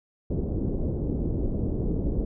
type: low-pass noise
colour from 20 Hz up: pink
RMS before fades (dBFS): -27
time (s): 0.3-2.25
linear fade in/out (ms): 5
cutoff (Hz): 440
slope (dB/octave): 24
effects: none